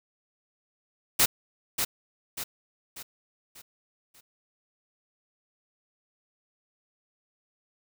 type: noise with echo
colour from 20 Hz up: white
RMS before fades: -20 dBFS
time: 1.19-1.26 s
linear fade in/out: 10 ms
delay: 590 ms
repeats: 5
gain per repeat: -7 dB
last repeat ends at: 4.21 s
effects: none